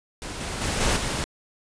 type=noise with level steps; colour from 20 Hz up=pink; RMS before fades=-34 / -31 / -26 / -22 / -27 dBFS; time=0.22-1.24 s; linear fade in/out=0 ms; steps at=0.4 / 0.61 / 0.8 / 0.96 s; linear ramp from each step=10 ms; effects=resampled to 22050 Hz

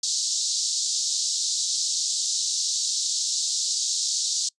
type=band-pass noise; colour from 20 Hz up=white; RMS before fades=-26 dBFS; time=0.03-4.49 s; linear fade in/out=5 ms; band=3900 to 7500 Hz; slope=48 dB/octave; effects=noise-tail reverb RT60 0.1 s tail -25 dB re dry + resampled to 24000 Hz

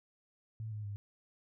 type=tone with pitch steps; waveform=sine; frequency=110.3 / 105.93 / 101.73 Hz; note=A2 / G#2 / G#2; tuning=+5 / +35 / -35 cents; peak=-38 dBFS; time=0.6-0.96 s; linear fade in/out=0 ms; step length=120 ms; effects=none

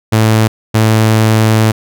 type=tone bursts at uneven times; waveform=sawtooth; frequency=110 Hz; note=A2; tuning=in tune; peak=-3 dBFS; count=2; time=0.12-0.48 / 0.74-1.72 s; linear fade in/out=10 ms; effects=none

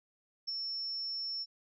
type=tone with ADSR envelope; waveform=sine; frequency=5400 Hz; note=E8; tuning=41 cents sharp; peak=-32 dBFS; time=0.47-1.46 s; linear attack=18 ms; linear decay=15 ms; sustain=-3 dB; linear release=40 ms; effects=none

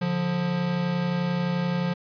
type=tone pair together; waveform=square; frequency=145.2 / 176.7 Hz; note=D3 / F3; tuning=-19 / +21 cents; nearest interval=minor third; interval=340 cents; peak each=-31 / -25 dBFS; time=0.01-1.94 s; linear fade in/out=10 ms; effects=resampled to 11025 Hz

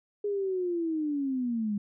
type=linear sweep; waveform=sine; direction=down; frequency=415.3 to 200 Hz; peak=-27 dBFS; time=0.24-1.78 s; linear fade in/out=5 ms; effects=none

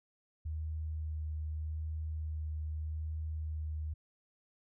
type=tone with vibrato; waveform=sine; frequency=77.78 Hz; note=D#2; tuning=in tune; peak=-35 dBFS; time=0.45-3.94 s; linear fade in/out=10 ms; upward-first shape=sine; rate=0.82 Hz; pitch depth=13 cents each way; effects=none

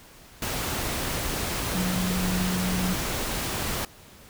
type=tone in noise; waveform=sine; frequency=182.9 Hz; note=F#3; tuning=20 cents flat; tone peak=-25 dBFS; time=1.75-2.94 s; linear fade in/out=2 ms; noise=pink; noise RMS=-29 dBFS; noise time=0.42-3.85 s; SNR=+1 dB; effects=pink hiss -50 dBFS RMS until 4.29 s

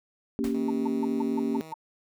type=chord; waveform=sine; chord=G diminished; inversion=first; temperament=equal; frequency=233.1 / 277.2 / 392 Hz; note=Bb3 / Db4 / G4; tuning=0 / 0 / 0 cents; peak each=-28 / -29 / -32 dBFS; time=0.39-1.61 s; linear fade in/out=0 ms
type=noise with exponential decay; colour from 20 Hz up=pink; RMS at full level=-38 dBFS; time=0.44-0.67 s; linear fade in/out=1 ms; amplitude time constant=50 ms
type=tone; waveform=10% pulse; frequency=158.9 Hz; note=D#3; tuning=37 cents sharp; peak=-35 dBFS; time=0.54-1.73 s; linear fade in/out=5 ms
type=tone bursts; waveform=sine; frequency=897 Hz; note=A5; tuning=33 cents sharp; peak=-30 dBFS; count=7; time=0.68-1.741 s; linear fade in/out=5 ms; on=23 ms; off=150 ms
effects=none

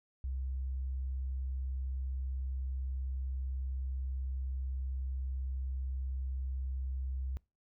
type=tone; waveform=sine; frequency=65.41 Hz; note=C2; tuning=in tune; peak=-34 dBFS; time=0.24-7.37 s; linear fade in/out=0 ms; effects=noise-tail reverb RT60 0.3 s tail -24 dB re dry

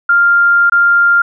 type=tone with dropouts; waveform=sine; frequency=1396.9 Hz; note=F6; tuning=in tune; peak=-6 dBFS; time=0.09-1.22 s; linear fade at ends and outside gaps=5 ms; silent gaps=0.698-0.72 s; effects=none

